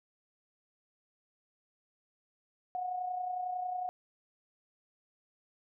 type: tone with amplitude modulation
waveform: sine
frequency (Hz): 729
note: F#5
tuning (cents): -26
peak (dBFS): -31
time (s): 2.75-3.89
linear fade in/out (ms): 0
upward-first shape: sine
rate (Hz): 31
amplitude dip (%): 50
effects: none